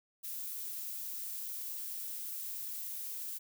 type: noise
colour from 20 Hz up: violet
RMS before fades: -41 dBFS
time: 0.23-3.39 s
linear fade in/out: 20 ms
effects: none